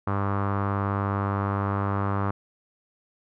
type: tone with low-pass filter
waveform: sawtooth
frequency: 99.6 Hz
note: G2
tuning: 28 cents sharp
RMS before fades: -26 dBFS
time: 0.07-2.31 s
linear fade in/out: 5 ms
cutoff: 1200 Hz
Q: 3.9
effects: none